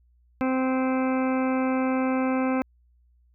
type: harmonic tone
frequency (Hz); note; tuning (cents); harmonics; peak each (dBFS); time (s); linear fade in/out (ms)
260.1; C4; -10; 1 / 2 / 3 / 4 / 5 / 6 / 8 / 9 / 10; -23 / -29 / -33 / -35 / -37 / -39 / -41 / -42 / -43; 0.41-2.62; 0
effects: added 60 Hz sine -58 dBFS peak until 3.34 s